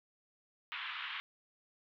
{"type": "band-pass noise", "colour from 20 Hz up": "white", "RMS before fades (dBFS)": -42, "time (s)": [0.72, 1.2], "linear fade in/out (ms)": 0, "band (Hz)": [990, 3400], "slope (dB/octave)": 48, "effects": []}